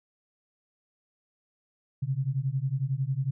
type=beating tone pair; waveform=sine; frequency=128.9 / 139.9 Hz; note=C3 / C#3; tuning=-26 / +16 cents; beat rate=11 Hz; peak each=-29 dBFS; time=2.02-3.31 s; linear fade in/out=10 ms; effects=none